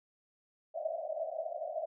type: band-pass noise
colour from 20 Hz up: pink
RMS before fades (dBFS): -38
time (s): 0.74-1.86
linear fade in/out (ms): 10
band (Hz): 600 to 680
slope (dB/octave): 96
effects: none